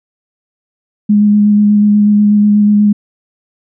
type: tone with vibrato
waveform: sine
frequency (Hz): 207.7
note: G#3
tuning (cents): 0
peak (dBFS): -5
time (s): 1.09-2.93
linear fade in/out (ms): 10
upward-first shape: square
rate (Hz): 8.2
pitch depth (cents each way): 11
effects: none